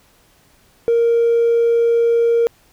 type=tone with hard clipping; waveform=sine; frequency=466.2 Hz; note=A#4; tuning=in tune; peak=-12 dBFS; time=0.88-2.47 s; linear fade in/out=0 ms; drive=1 dB; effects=pink hiss -54 dBFS RMS until 2.72 s